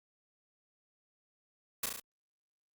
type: noise with echo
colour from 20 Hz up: white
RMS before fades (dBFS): -33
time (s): 1.83-1.86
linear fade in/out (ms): 5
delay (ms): 35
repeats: 4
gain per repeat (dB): -3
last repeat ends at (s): 2
effects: Opus 48 kbps